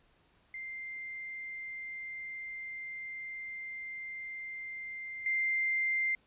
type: tone with level steps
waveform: sine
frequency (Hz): 2093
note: C7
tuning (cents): 0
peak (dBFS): -39 / -28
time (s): 0.54-6.15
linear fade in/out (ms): 2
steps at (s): 5.26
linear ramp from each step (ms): 2
effects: pink hiss -68 dBFS RMS until 6.26 s + resampled to 8000 Hz